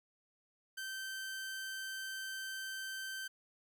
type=tone; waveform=sawtooth; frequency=1551 Hz; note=G6; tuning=19 cents flat; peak=-37 dBFS; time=0.77-3.28 s; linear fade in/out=10 ms; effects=none